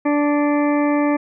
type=harmonic tone with a mistuned harmonic; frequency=292.2 Hz; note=D4; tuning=9 cents flat; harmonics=1 / 2 / 3 / 4 / 6 / 7 / 8; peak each=-16 / -22 / -26 / -28 / -32 / -33 / -34 dBFS; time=0.05-1.17 s; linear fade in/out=10 ms; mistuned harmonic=7; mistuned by=+15 cents; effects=none